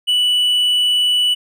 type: tone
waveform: triangle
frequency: 2961 Hz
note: F#7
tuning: 1 cent sharp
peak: -11 dBFS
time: 0.07-1.35 s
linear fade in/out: 20 ms
effects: none